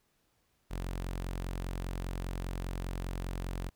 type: tone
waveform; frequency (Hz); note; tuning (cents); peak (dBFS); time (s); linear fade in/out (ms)
sawtooth; 45; F#1; -47; -31; 0.7-3.7; 20
effects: pink hiss -74 dBFS RMS until 3.75 s